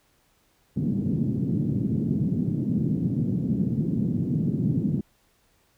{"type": "band-pass noise", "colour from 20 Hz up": "pink", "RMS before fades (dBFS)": -25, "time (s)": [0.76, 5.01], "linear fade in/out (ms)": 10, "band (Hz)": [130, 260], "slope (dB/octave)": 24, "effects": ["pink hiss -65 dBFS RMS until 5.77 s"]}